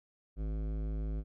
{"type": "tone with hard clipping", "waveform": "sine", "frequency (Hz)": 53.1, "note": "G#1", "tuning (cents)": 39, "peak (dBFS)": -35, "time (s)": [0.36, 1.24], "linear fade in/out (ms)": 50, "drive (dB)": 15, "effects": []}